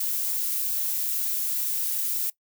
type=noise; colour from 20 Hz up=violet; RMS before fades=-27 dBFS; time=0-2.3 s; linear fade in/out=5 ms; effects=noise-tail reverb RT60 0.1 s tail -20 dB re dry